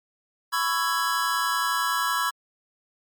square chord, C# minor seventh, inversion third, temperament just, 997.9 / 1108.7 / 1330.5 / 1663.1 Hz, B5 / C#6 / E6 / G#6, +18 / 0 / +16 / +2 cents, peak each -29 dBFS, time 0.52-2.31 s, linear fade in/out 20 ms, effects MP3 96 kbps

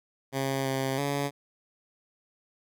10% pulse tone with pitch steps, 135.4 / 133.8 / 141.7 Hz, C#3 / C3 / C#3, -40 / +39 / +38 cents, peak -19 dBFS, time 0.32-1.31 s, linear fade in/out 50 ms, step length 330 ms, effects none

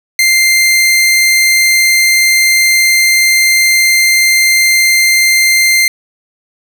sawtooth tone, 2093 Hz, C7, in tune, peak -3 dBFS, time 0.19-5.88 s, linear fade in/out 2 ms, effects none

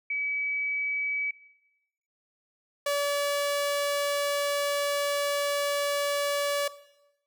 sine / sawtooth tone pair in turn, 2284 / 573 Hz, D7 / D5, -49 / -43 cents, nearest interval 2 octaves, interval 2394 cents, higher first, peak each -27 / -21 dBFS, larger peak second, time 0.1-1.31 / 2.86-6.68 s, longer second, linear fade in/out 5 ms, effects noise-tail reverb RT60 0.9 s tail -17 dB re dry

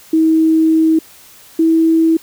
sine tone pair in turn, 320 / 325 Hz, D#4 / E4, +49 / -24 cents, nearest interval unison, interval 27 cents, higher second, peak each -8 dBFS, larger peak neither, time 0.13-0.99 / 1.59-2.17 s, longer first, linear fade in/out 5 ms, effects white hiss -42 dBFS RMS until 2.22 s

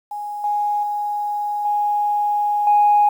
sine tone with level steps, 829 Hz, G#5, 3 cents flat, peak -25 / -17 / -20 / -16 / -10 dBFS, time 0.11-3.09 s, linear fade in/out 5 ms, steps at 0.44 / 0.83 / 1.65 / 2.67 s, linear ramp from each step 2 ms, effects tanh soft clip ceiling -6 dBFS + 8-bit

